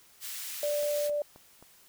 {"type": "high-pass noise", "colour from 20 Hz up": "white", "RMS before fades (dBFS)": -39, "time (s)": [0.2, 1.11], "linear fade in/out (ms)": 50, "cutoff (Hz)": 1800, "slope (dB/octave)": 12}
{"type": "tone", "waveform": "sine", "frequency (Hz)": 587.3, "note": "D5", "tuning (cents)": 0, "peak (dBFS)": -27, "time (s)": [0.63, 1.22], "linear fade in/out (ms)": 2}
{"type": "click train", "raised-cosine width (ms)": 1, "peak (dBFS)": -37, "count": 4, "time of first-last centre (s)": [0.83, 1.626], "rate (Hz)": 3.77}
{"effects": ["white hiss -59 dBFS RMS until 1.88 s"]}